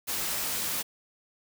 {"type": "noise", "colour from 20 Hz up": "white", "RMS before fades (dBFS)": -31, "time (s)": [0.07, 0.83], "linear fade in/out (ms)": 20, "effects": []}